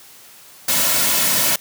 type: noise with comb filter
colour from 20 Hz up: white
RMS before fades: -17 dBFS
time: 0.68-1.56 s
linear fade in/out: 5 ms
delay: 2.5 ms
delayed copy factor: -0.5
effects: white hiss -44 dBFS RMS until 1.6 s + high-pass 100 Hz 12 dB/octave